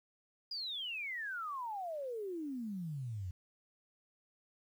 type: exponential sweep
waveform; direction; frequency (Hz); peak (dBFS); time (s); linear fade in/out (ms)
sine; down; 4946 to 86.1; -38; 0.51-3.31; 5
effects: 11-bit